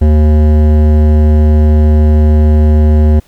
sine tone with hard clipping, 76.1 Hz, D#2, 38 cents flat, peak -6 dBFS, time 0.01-3.2 s, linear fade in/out 10 ms, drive 14 dB, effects pink hiss -48 dBFS RMS until 3.27 s

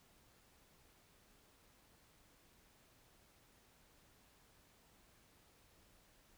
silence, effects pink hiss -69 dBFS RMS until 6.37 s

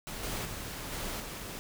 pink noise with level steps, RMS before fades -40 / -36 / -40 / -37 / -41 dBFS, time 0.07-1.59 s, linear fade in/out 0 ms, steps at 0.23 / 0.45 / 0.92 / 1.2 s, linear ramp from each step 2 ms, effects none

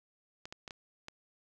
clicks, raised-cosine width 0.2 ms, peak -26 dBFS, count 5, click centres 0.455 / 0.525 / 0.678 / 0.708 / 1.084 s, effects none

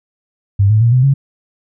sine tone with pitch steps, 99.6 / 107.99 / 117.08 / 126.95 / 137.64 Hz, G2 / A2 / A#2 / B2 / C#3, +28 / -32 / +8 / +48 / -12 cents, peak -7 dBFS, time 0.59-1.14 s, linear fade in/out 10 ms, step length 110 ms, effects none

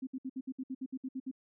sine tone bursts, 261.6 Hz, C4, in tune, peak -35 dBFS, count 12, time 0.02-1.314 s, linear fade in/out 10 ms, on 51 ms, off 62 ms, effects none

